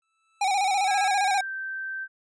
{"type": "tone with exponential growth", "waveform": "25% pulse", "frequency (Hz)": 1316, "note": "E6", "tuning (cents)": -3, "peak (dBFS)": -32, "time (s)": [0.02, 1.08], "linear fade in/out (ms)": 2, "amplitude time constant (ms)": 230}
{"type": "tone with vibrato", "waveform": "square", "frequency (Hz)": 784, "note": "G5", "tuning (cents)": 0, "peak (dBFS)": -22, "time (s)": [0.41, 1.41], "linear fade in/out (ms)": 5, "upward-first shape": "square", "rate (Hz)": 15, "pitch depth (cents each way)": 63}
{"type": "tone with pitch glide", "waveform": "sine", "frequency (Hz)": [1634, 1556.6], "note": ["G#6", "G6"], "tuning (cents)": [-29, -13], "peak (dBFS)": -30, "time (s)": [0.86, 2.08], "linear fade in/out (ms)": 50, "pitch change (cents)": -84, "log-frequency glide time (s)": [1.18, 1.51]}
{"effects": ["resampled to 22050 Hz"]}